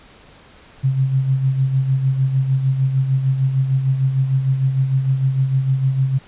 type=tone with tremolo; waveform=sine; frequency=133.3 Hz; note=C3; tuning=33 cents sharp; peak=-12 dBFS; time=0.83-6.19 s; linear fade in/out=20 ms; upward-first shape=sine; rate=6.6 Hz; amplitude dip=55%; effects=pink hiss -46 dBFS RMS until 6.27 s + resampled to 8000 Hz